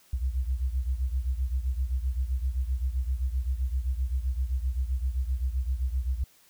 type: beating tone pair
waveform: sine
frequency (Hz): 61.74 / 69.44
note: B1 / C#2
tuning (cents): 0 / +4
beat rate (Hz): 7.7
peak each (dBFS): -27 / -31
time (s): 0.13-6.24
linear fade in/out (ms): 5
effects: white hiss -60 dBFS RMS until 6.49 s